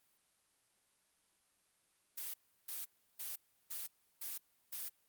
blue noise bursts, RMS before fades -43 dBFS, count 6, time 2.17-4.89 s, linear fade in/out 10 ms, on 170 ms, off 340 ms, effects white hiss -75 dBFS RMS until 5.08 s + Opus 32 kbps

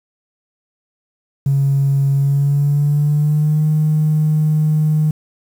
triangle tone with pitch glide, 138.59 to 153.78 Hz, C#3 to D#3, 0 to -20 cents, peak -8 dBFS, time 1.46-5.11 s, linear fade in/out 5 ms, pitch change +180 cents, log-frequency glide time 2.14-3.67 s, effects tanh soft clip ceiling -9 dBFS + 7-bit

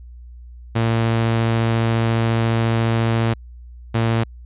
sawtooth tone pair in turn, 114.3 / 114.3 Hz, A#2 / A#2, -34 / -34 cents, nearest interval unison, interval 0 cents, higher neither, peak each -12 dBFS, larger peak neither, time 0.75-3.34 / 3.94-4.24 s, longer first, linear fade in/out 10 ms, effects added 60 Hz sine -36 dBFS peak until 4.45 s + resampled to 8000 Hz

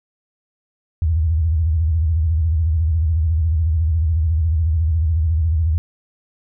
sine tone with vibrato, 80.2 Hz, E2, 47 cents flat, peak -14 dBFS, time 1.02-5.78 s, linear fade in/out 0 ms, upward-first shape square, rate 14 Hz, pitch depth 110 cents each way, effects none

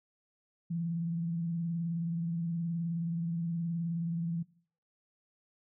sine tone with vibrato, 168.1 Hz, E3, 34 cents sharp, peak -31 dBFS, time 0.7-4.43 s, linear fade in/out 10 ms, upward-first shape sine, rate 19 Hz, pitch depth 49 cents each way, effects noise-tail reverb RT60 0.5 s tail -21 dB re dry

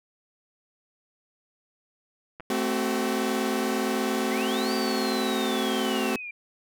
clicks, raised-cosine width 0.5 ms, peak -26 dBFS, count 2, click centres 2.399 / 2.405 s
sawtooth chord, F# diminished, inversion first, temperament equal with one note detuned, 220 / 261.6 / 378 Hz, A3 / C4 / F#4, 0 / 0 / +37 cents, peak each -25 dBFS, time 2.5-6.16 s, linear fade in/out 2 ms
sine linear two-way sweep, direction up then down, 1939 to 4699 to 2353 Hz, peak -34 dBFS, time 4.31-6.31 s, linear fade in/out 5 ms, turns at 4.73 s
effects none

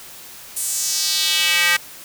square tone with high-pass filter sweep, 174.61 Hz, F3, in tune, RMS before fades -19 dBFS, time 0.56-1.77 s, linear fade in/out 10 ms, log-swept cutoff 9400 to 1800 Hz, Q 2.2, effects white hiss -39 dBFS RMS until 2.04 s

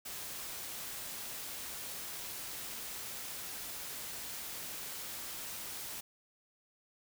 white noise, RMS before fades -43 dBFS, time 0.05-6.01 s, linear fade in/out 10 ms, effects none

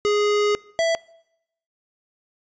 square tone pair in turn, 415.2 / 661.6 Hz, G#4 / E5, 0 / +6 cents, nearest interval minor sixth, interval 806 cents, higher second, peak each -18 dBFS, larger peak neither, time 0.05-0.55 / 0.79-0.95 s, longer first, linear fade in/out 0 ms, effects noise-tail reverb RT60 0.8 s tail -23 dB re dry + resampled to 16000 Hz

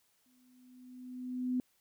sine tone with exponential growth, 251.8 Hz, B3, 34 cents sharp, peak -28 dBFS, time 0.26-1.6 s, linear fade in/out 1 ms, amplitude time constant 290 ms, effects white hiss -73 dBFS RMS until 1.8 s

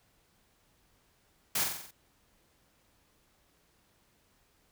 white noise with echo, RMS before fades -30 dBFS, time 1.55-1.64 s, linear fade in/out 5 ms, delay 45 ms, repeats 6, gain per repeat -4 dB, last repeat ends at 1.91 s, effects pink hiss -69 dBFS RMS until 4.71 s

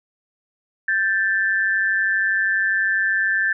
sine tone pair together, 1568 / 1760.5 Hz, G6 / A6, 0 / 0 cents, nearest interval major second, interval 200 cents, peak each -21 / -19 dBFS, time 0.88-3.53 s, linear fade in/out 5 ms, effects none

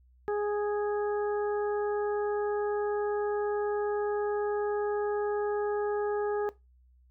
harmonic tone, 414.7 Hz, G#4, 3 cents flat, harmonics 1 / 2 / 3 / 4, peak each -28 / -36 / -42 / -43 dBFS, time 0.28-6.49 s, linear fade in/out 0 ms, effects noise-tail reverb RT60 0.2 s tail -18 dB re dry + added 62 Hz sine -58 dBFS peak until 7.1 s

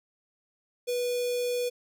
square tone with notch filter, 489.5 Hz, B4, 15 cents flat, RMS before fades -29 dBFS, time 0.87-1.7 s, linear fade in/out 20 ms, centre 1500 Hz, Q 1.4, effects none

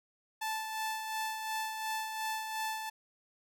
sawtooth tone with tremolo, 877 Hz, A5, 6 cents flat, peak -29 dBFS, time 0.41-2.9 s, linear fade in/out 10 ms, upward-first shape sine, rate 2.8 Hz, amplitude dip 45%, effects none

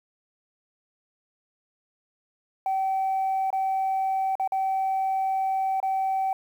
sine tone with dropouts, 768 Hz, G5, 36 cents flat, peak -21 dBFS, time 2.66-6.33 s, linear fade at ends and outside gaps 2 ms, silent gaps 3.504-3.528 / 4.354-4.397 / 4.476-4.521 / 5.802-5.828 s, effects tanh soft clip ceiling -20 dBFS + 9-bit

